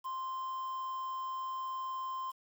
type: tone with quantisation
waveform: triangle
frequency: 1046.5 Hz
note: C6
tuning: in tune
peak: -34 dBFS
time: 0.04-2.32 s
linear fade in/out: 20 ms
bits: 9
effects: none